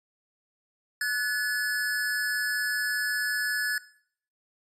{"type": "tone pair together", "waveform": "square", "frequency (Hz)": [1480, 1714.8], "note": ["F#6", "A6"], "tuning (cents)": [0, -45], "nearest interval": "minor third", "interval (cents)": 255, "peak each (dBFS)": [-33, -27], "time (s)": [1.01, 3.78], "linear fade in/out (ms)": 2, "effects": ["noise-tail reverb RT60 0.6 s tail -19 dB re dry", "resampled to 32000 Hz"]}